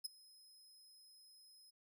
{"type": "tone with ADSR envelope", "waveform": "sawtooth", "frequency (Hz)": 5110, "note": "D#8", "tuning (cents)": 45, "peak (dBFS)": -35, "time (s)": [0.04, 1.71], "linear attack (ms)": 15, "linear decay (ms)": 13, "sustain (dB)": -24, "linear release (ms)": 17, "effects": []}